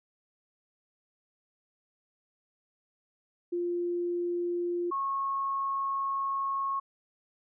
sine tone pair in turn, 349.2 / 1093.7 Hz, F4 / C#6, 0 / -24 cents, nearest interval octave + minor sixth, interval 1976 cents, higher second, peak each -28 dBFS, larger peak neither, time 3.52-4.91 / 4.91-6.8 s, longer second, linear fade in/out 10 ms, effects none

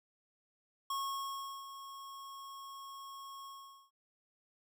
square tone with ADSR envelope, 1094 Hz, C#6, 23 cents flat, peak -35 dBFS, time 0.9-3.91 s, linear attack 4 ms, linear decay 740 ms, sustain -12 dB, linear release 450 ms, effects none

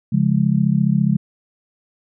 sine chord, Db major, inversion none, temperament just, 138.59 / 173.24 / 207.9 Hz, Db3 / F3 / Ab3, 0 / -14 / +2 cents, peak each -18 dBFS, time 0.12-1.17 s, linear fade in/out 10 ms, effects none

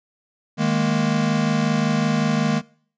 square chord, D# suspended fourth, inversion none, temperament equal, 155.56 / 207.7 / 233.1 Hz, D#3 / G#3 / A#3, 0 / 0 / 0 cents, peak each -23 dBFS, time 0.57-2.62 s, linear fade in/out 50 ms, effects noise-tail reverb RT60 0.5 s tail -22 dB re dry + resampled to 16000 Hz

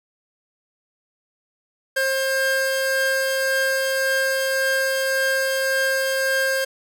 45% pulse tone pair together, 532.6 / 1596 Hz, C5 / G6, +31 / +31 cents, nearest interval octave + perfect fifth, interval 1900 cents, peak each -22 dBFS, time 1.96-6.65 s, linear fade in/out 10 ms, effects none

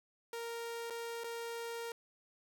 sawtooth tone with dropouts, 465.2 Hz, A#4, 4 cents flat, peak -36 dBFS, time 0.33-1.92 s, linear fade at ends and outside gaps 2 ms, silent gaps 0.9-0.905 / 1.237-1.242 s, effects none

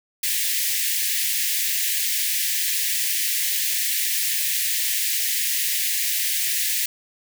white high-pass noise, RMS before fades -23 dBFS, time 0.23-6.86 s, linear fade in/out 5 ms, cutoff 1700 Hz, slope 96 dB/octave, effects none

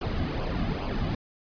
brown noise with flanger, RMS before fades -29 dBFS, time 0.01-1.15 s, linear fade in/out 5 ms, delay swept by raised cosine 0.51 to 2.21 ms, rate 2.4 Hz, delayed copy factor -0.6, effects resampled to 11025 Hz

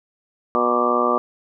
harmonic tone with a mistuned harmonic, 121.7 Hz, B2, 25 cents flat, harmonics 2 / 3 / 4 / 5 / 6 / 7 / 8 / 9 / 10, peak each -26 / -25 / -24 / -24 / -28 / -31 / -29 / -27 / -20 dBFS, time 0.55-1.18 s, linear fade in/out 0 ms, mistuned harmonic 10, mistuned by -62 cents, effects none

